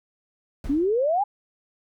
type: noise with exponential decay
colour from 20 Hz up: brown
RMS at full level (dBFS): -30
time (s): 0.64-1.04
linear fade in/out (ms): 1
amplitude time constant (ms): 86
type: exponential sweep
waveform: sine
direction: up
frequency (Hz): 267.3 to 846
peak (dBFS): -19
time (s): 0.69-1.24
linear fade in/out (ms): 10
effects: none